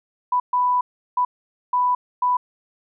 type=tone bursts at uneven times; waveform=sine; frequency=991 Hz; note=B5; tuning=6 cents sharp; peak=-16 dBFS; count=5; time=0.32-0.4 / 0.53-0.81 / 1.17-1.25 / 1.73-1.95 / 2.22-2.37 s; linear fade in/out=5 ms; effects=none